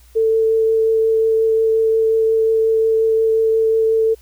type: tone with vibrato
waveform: sine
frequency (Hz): 445.3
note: A4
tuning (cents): +21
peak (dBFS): -12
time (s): 0.15-4.15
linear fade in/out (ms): 20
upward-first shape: triangle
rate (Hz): 5.6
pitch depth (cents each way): 10
effects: added 60 Hz sine -45 dBFS peak until 4.21 s + white hiss -53 dBFS RMS until 4.21 s